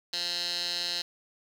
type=tone with band-pass filter; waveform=15% pulse; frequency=174.61 Hz; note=F3; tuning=in tune; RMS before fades=-32 dBFS; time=0.13-1.02 s; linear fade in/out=5 ms; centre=4300 Hz; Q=5.1; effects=8-bit